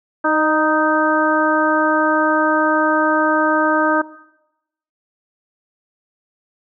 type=harmonic tone with a mistuned harmonic; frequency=311.1 Hz; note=D#4; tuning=in tune; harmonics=1 / 2 / 3 / 4 / 5; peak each=-20 / -20 / -20 / -20 / -20 dBFS; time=0.24-4.02 s; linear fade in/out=10 ms; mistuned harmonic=2; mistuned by=-23 cents; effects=noise-tail reverb RT60 0.9 s tail -18 dB re dry